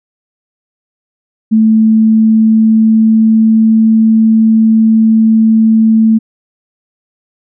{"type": "tone with pitch glide", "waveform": "sine", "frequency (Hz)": [220, 221.8], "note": ["A3", "A3"], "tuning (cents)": [0, 14], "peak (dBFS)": -4, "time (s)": [1.51, 6.19], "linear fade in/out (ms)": 20, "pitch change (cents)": 14, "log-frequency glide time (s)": [1.63, 3.89], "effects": []}